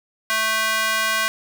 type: tone with high-pass filter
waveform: square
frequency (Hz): 220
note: A3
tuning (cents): 0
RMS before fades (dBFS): -21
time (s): 0.3-1.28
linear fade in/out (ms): 0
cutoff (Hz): 1400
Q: 1.5
effects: none